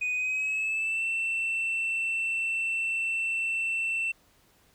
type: tone with pitch glide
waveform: sine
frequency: 2489 to 2683 Hz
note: D#7 to E7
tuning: 0 to +30 cents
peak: -24 dBFS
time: 0.01-4.12 s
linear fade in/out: 10 ms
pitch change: +130 cents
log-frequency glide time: 0.14-1.04 s
effects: tanh soft clip ceiling -25 dBFS + pink hiss -63 dBFS RMS until 4.74 s